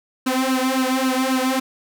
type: tone with flanger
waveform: sawtooth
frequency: 260.3 Hz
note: C4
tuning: 9 cents flat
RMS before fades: -20 dBFS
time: 0.26-1.6 s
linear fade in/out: 10 ms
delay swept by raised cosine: 0.7 to 3 ms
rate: 3.7 Hz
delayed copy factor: +0.85
effects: none